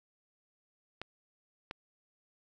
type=clicks; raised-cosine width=0.3 ms; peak=-23 dBFS; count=2; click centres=1.016 / 1.711 s; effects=none